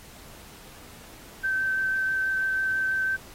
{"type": "tone with vibrato", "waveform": "sine", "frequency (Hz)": 1547, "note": "G6", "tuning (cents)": -23, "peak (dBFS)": -23, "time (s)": [1.43, 3.17], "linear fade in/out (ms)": 20, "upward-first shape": "sine", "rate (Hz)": 6.1, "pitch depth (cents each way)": 9, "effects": ["pink hiss -48 dBFS RMS until 3.34 s", "AAC 48 kbps"]}